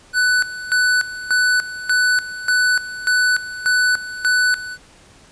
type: tone with tremolo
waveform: square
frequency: 1493 Hz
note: F#6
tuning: 15 cents sharp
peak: -14 dBFS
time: 0.13-4.78 s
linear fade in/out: 50 ms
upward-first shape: square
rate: 1.7 Hz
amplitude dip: 80%
effects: pink hiss -48 dBFS RMS until 5.31 s + resampled to 22050 Hz